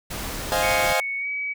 pink noise, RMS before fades -31 dBFS, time 0.1-0.93 s, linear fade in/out 10 ms
sawtooth chord, F minor seventh, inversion second, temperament equal, 523.3 / 622.3 / 698.5 / 830.6 Hz, C5 / Eb5 / F5 / Ab5, 0 / 0 / 0 / 0 cents, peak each -22 dBFS, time 0.52-1 s, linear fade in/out 0 ms
sine tone with pitch glide, 2219 to 2275 Hz, C#7 to C#7, +1 to +44 cents, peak -25 dBFS, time 0.62-1.54 s, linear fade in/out 20 ms, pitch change +43 cents, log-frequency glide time 1.18-1.28 s
effects none

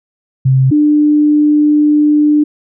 sine tone pair in turn, 132 / 298.3 Hz, C3 / D4, +16 / +27 cents, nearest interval octave + major second, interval 1411 cents, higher second, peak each -6 dBFS, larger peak neither, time 0.45-0.71 / 0.71-2.44 s, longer second, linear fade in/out 10 ms, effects none

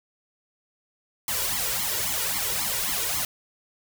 white noise with flanger, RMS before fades -27 dBFS, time 1.28-3.25 s, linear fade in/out 2 ms, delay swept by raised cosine 0.93 to 2.13 ms, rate 3.7 Hz, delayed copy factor +1, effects none

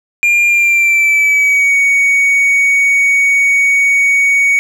triangle tone with pitch glide, 2400 to 2239 Hz, D7 to C#7, +37 to +17 cents, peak -6 dBFS, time 0.23-4.59 s, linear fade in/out 0 ms, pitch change -120 cents, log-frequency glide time 0.49-1.75 s, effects none

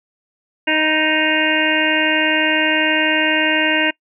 harmonic tone with a mistuned harmonic, 310.7 Hz, D#4, 2 cents flat, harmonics 1 / 2 / 3 / 5 / 6 / 7 / 8 / 9, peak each -21 / -23 / -25 / -22 / -21 / -24 / -23 / -20 dBFS, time 0.67-3.91 s, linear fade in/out 10 ms, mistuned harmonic 3, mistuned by +24 cents, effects noise-tail reverb RT60 0.1 s tail -24 dB re dry

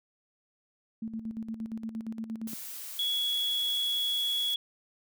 sine tone with tremolo, 223.4 Hz, A3, 27 cents sharp, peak -32 dBFS, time 1.02-2.54 s, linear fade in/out 5 ms, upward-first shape square, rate 8.6 Hz, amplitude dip 65%
blue noise, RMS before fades -41 dBFS, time 2.47-4.55 s, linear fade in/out 10 ms
sine tone, 3359 Hz, G#7, 19 cents sharp, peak -27 dBFS, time 2.99-4.56 s, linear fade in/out 2 ms
effects none

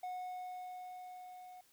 triangle tone with level ramp, 731 Hz, F#5, 21 cents flat, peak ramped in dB -37 to -49 dBFS, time 0.03-1.61 s, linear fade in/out 5 ms, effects white hiss -69 dBFS RMS until 1.72 s

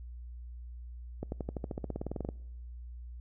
accelerating click train, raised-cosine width 2 ms, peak -22 dBFS, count 18, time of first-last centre 1.23-2.289 s, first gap 91 ms, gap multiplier 0.95, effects noise-tail reverb RT60 1.0 s tail -25 dB re dry + added 60 Hz sine -42 dBFS peak until 3.2 s

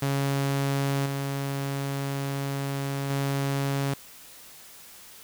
sawtooth tone with level steps, 138.59 Hz, C#3, in tune, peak -20 / -24 / -21 dBFS, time 0.02-3.94 s, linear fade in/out 5 ms, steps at 1.06 / 3.1 s, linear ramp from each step 2 ms, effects white hiss -48 dBFS RMS until 5.23 s

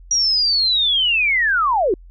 sine linear sweep, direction down, 5770 to 330.5 Hz, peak -14 dBFS, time 0.11-1.94 s, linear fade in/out 2 ms, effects added 43 Hz sine -39 dBFS peak until 2.1 s

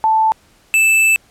sine / square tone pair in turn, 880 / 2637 Hz, A5 / E7, 0 / 0 cents, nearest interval octave + perfect fifth, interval 1900 cents, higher second, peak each -10 dBFS, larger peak neither, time 0.04-0.32 / 0.74-1.16 s, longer second, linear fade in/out 0 ms, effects pink hiss -52 dBFS RMS until 1.3 s + low-pass 12000 Hz 12 dB/octave

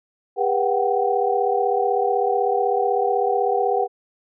sine tone cluster, 405.1 / 485.1 / 737 / 773 Hz, G#4 / B4 / F#5 / G5, -43 / -31 / -7 / -24 cents, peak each -23 dBFS, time 0.36-3.88 s, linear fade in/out 50 ms, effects none

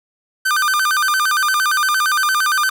45% pulse tone with vibrato, 1359 Hz, F6, 48 cents flat, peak -14 dBFS, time 0.45-2.7 s, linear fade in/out 10 ms, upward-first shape square, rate 8.7 Hz, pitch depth 210 cents each way, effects none

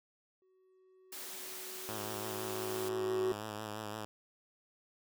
triangle tone with exponential growth, 374.2 Hz, F#4, 20 cents sharp, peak -27 dBFS, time 0.42-3.32 s, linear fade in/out 1 ms, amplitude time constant 630 ms
white high-pass noise, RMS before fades -45 dBFS, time 1.12-2.89 s, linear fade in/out 5 ms, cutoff 170 Hz, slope 48 dB/octave
5% pulse tone with vibrato, 106.7 Hz, G#2, 47 cents sharp, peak -29 dBFS, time 1.89-4.05 s, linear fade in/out 0 ms, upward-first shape sine, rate 5.9 Hz, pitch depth 46 cents each way
effects none

